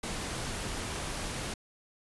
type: noise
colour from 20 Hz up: pink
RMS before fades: -36 dBFS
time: 0.03-1.54 s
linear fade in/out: 5 ms
effects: resampled to 24000 Hz